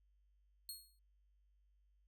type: tone with exponential decay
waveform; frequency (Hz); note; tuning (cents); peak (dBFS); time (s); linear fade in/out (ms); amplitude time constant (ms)
15% pulse; 4297; C8; +45; -36; 0.69-0.99; 1; 64
effects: added 50 Hz sine -70 dBFS peak until 2.07 s